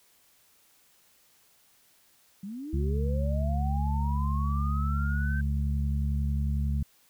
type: linear sweep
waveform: sine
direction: up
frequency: 185 to 1565 Hz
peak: -35 dBFS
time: 2.43-5.41 s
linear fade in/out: 5 ms
type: harmonic tone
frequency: 71.1 Hz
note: C#2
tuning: 45 cents sharp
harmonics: 1 / 2 / 3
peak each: -26 / -32 / -36 dBFS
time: 2.73-6.83 s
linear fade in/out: 5 ms
effects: white hiss -63 dBFS RMS until 7.09 s